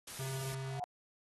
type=noise; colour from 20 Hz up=white; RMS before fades=-46 dBFS; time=0.07-0.55 s; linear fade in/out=5 ms
type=tone; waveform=square; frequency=133.6 Hz; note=C3; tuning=36 cents sharp; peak=-39 dBFS; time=0.19-0.8 s; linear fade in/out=5 ms
type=tone with exponential growth; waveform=sine; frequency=721 Hz; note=F#5; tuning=45 cents flat; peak=-34 dBFS; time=0.61-0.84 s; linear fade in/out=0 ms; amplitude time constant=49 ms
effects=AAC 32 kbps